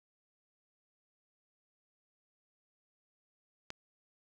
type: click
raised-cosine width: 0.2 ms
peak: -23 dBFS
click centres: 3.704 s
effects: none